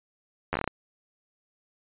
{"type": "slowing click train", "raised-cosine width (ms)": 0.5, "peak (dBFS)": -12, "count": 8, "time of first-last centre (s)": [0.53, 0.677], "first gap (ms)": 11, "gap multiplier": 1.21, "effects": ["resampled to 8000 Hz"]}